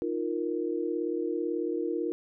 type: chord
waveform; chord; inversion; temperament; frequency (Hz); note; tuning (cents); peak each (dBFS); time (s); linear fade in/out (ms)
sine; Eb suspended second; none; equal; 311.1 / 349.2 / 466.2; Eb4 / F4 / Bb4; 0 / 0 / 0; -33 / -31 / -33; 0.02-2.12; 0
effects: none